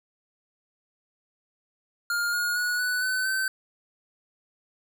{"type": "tone with pitch steps", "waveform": "square", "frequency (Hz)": [1411, 1435.7, 1460.8, 1486.3, 1512.3, 1538.7], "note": ["F6", "F6", "F#6", "F#6", "F#6", "G6"], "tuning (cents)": [17, 47, -23, 7, 37, -33], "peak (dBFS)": -25, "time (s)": [2.1, 3.48], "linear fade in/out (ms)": 2, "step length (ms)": 230, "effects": []}